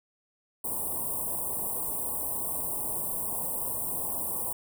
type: band-stop noise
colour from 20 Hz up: white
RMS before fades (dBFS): -32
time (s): 0.64-4.53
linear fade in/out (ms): 5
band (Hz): 1100 to 8200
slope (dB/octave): 96
effects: none